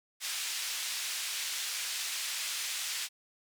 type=band-pass noise; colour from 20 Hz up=pink; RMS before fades=-36 dBFS; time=0.2-3.09 s; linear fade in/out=50 ms; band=2600 to 10000 Hz; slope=12 dB/octave; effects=none